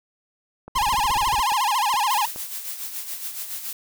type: click train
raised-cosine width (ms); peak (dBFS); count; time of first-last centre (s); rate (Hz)
1; -24; 5; 0.68-2.361; 2.38
type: noise bursts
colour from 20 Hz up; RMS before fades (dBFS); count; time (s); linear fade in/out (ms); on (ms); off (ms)
brown; -31; 12; 0.75-1.407; 5; 30; 27
type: tone with vibrato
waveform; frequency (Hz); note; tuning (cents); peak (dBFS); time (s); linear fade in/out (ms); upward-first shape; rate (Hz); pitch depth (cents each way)
45% pulse; 932.3; A#5; 0; -19; 0.75-2.26; 10; sine; 14; 240
type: noise with tremolo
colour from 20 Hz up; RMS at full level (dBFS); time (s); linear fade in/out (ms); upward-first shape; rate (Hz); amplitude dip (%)
blue; -30; 2.1-3.73; 2; sine; 7.1; 55
effects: none